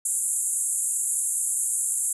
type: band-pass noise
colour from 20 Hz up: white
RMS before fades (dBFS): -26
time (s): 0.05-2.13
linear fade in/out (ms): 5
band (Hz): 7100 to 11000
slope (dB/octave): 96
effects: none